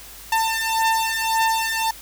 sawtooth beating tone pair, 895 / 896.8 Hz, A5 / A5, +29 / +33 cents, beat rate 1.8 Hz, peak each -18 dBFS, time 0.32-1.91 s, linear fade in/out 5 ms, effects added 50 Hz sine -47 dBFS peak until 2.01 s + white hiss -41 dBFS RMS until 2.01 s

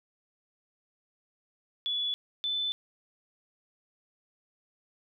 sine tone pair in turn, 3423 / 3513 Hz, A7 / A7, -48 / -3 cents, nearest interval unison, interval 45 cents, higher second, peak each -28 dBFS, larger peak neither, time 1.86-2.14 / 2.44-2.72 s, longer neither, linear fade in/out 0 ms, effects none

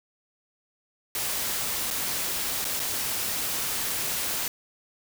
white noise with dropouts, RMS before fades -29 dBFS, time 1.15-4.48 s, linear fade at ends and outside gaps 1 ms, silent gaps 1.904-1.909 / 2.644-2.651 / 2.795-2.8 s, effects none

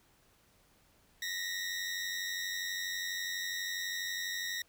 20% pulse tone pair together, 1859 / 1951.2 Hz, A#6 / B6, -5 / -21 cents, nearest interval minor second, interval 84 cents, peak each -32 / -34 dBFS, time 1.22-4.62 s, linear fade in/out 2 ms, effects pink hiss -67 dBFS RMS until 4.68 s

